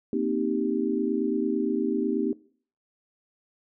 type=chord; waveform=sine; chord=C minor seventh; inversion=third; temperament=equal; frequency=233.1 / 261.6 / 311.1 / 392 Hz; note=Bb3 / C4 / Eb4 / G4; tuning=0 / 0 / 0 / 0 cents; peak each=-29 dBFS; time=0.13-2.33 s; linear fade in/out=2 ms; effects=noise-tail reverb RT60 0.5 s tail -21 dB re dry